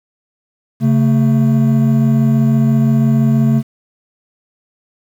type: tone pair together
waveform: triangle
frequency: 136.51 / 222.5 Hz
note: C#3 / A3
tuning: -26 / +20 cents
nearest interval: minor sixth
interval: 846 cents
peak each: -10 dBFS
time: 0.8-3.63 s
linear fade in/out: 50 ms
effects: 7-bit